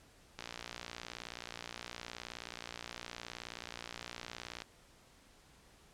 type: click train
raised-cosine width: 0.2 ms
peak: -25 dBFS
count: 251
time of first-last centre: 0.39-4.62 s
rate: 59.1 Hz
effects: pink hiss -63 dBFS RMS until 5.93 s + low-pass 10000 Hz 12 dB/octave